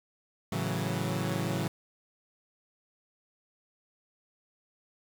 sawtooth chord, F# minor seventh, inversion first, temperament equal, 110 / 138.59 / 164.81 / 185 Hz, A2 / C#3 / E3 / F#3, 0 / 0 / 0 / 0 cents, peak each -31 dBFS, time 0.52-1.68 s, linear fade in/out 5 ms, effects 8-bit

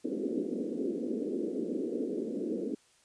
pink band-pass noise, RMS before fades -34 dBFS, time 0.04-2.75 s, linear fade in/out 10 ms, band 220 to 470 Hz, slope 48 dB/octave, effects white hiss -65 dBFS RMS until 3.04 s + resampled to 22050 Hz

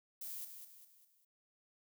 violet noise with echo, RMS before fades -45 dBFS, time 0.21-0.45 s, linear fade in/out 5 ms, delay 200 ms, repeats 4, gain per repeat -7 dB, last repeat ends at 1.25 s, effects none

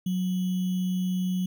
sine tone with sample-and-hold, 183.6 Hz, F#3, 13 cents flat, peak -24 dBFS, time 0.06-1.46 s, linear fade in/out 5 ms, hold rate 3150 Hz, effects none

